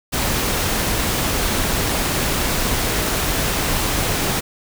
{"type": "noise", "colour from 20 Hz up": "pink", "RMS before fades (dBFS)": -20, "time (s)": [0.12, 4.41], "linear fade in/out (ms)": 20, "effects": []}